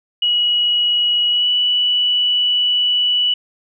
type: tone with pitch glide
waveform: sine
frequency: 2914 to 2955 Hz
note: F#7 to F#7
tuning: -27 to -3 cents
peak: -13 dBFS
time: 0.22-3.34 s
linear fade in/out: 5 ms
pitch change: +24 cents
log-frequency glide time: 1.3-1.48 s
effects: none